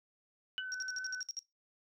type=tone with vibrato; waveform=sine; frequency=1512 Hz; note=F#6; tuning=37 cents sharp; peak=-39 dBFS; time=0.58-1.21 s; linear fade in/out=2 ms; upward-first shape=triangle; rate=4.8 Hz; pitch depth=11 cents each way
type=tone with exponential decay; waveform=sine; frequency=2967 Hz; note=F#7; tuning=4 cents sharp; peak=-31 dBFS; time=0.58-0.66 s; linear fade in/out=0 ms; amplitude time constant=17 ms
type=tone bursts; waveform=sine; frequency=5600 Hz; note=F8; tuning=4 cents sharp; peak=-37 dBFS; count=9; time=0.72-1.391 s; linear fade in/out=0 ms; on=23 ms; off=58 ms
effects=noise-tail reverb RT60 0.2 s tail -19 dB re dry